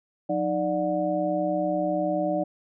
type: tone cluster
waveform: sine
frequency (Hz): 180.8 / 310 / 589 / 730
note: F#3 / D#4 / D5 / F#5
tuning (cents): -40 / -6 / +5 / -24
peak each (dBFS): -32 / -28 / -26 / -30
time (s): 0.29-2.44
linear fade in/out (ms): 10
effects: none